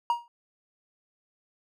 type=tone with exponential decay; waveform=triangle; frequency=947 Hz; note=A#5; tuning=27 cents sharp; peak=-17 dBFS; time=0.1-0.28 s; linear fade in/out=1 ms; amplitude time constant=37 ms; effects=none